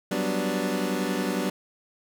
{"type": "chord", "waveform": "25% pulse", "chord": "G major seventh", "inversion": "third", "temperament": "equal", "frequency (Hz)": [185, 196, 246.9, 293.7], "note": ["F#3", "G3", "B3", "D4"], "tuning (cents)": [0, 0, 0, 0], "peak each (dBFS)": -27, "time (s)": [0.11, 1.5], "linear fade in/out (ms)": 5, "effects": []}